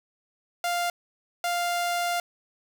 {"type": "tone bursts at uneven times", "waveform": "sawtooth", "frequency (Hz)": 698.5, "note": "F5", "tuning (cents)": 0, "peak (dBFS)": -21, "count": 2, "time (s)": [[0.64, 0.9], [1.44, 2.2]], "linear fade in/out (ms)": 2, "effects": []}